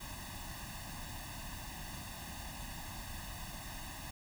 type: noise with comb filter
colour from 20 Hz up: pink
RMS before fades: -45 dBFS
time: 0-4.11 s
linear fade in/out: 10 ms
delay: 1.1 ms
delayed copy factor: +1
effects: none